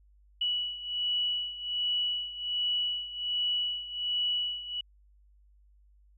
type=beating tone pair; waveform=sine; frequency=2942 / 2943.3 Hz; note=F#7 / F#7; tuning=-11 / -10 cents; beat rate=1.3 Hz; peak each=-30 / -34 dBFS; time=0.41-4.81 s; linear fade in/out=5 ms; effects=added 50 Hz sine -58 dBFS peak until 6.17 s